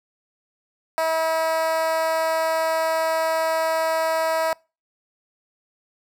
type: tone with high-pass filter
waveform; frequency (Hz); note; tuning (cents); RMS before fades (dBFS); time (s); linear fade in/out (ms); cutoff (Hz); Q
10% pulse; 322.5; E4; -38; -22; 0.98-4.53; 0; 730; 8.6
effects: noise-tail reverb RT60 0.3 s tail -26 dB re dry